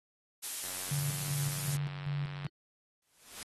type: noise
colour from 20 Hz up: blue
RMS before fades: -36 dBFS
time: 0.42-1.77 s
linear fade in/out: 20 ms
type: click train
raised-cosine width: 0.3 ms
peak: -30 dBFS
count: 169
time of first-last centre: 0.64-2.466 s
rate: 92 Hz
type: tone with tremolo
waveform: sine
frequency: 143.8 Hz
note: D3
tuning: 36 cents flat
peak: -31 dBFS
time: 0.91-2.47 s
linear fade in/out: 5 ms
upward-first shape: square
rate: 2.6 Hz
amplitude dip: 60%
type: noise with exponential growth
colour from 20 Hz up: white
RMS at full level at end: -40 dBFS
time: 3.02-3.43 s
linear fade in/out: 2 ms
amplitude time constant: 89 ms
effects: AAC 32 kbps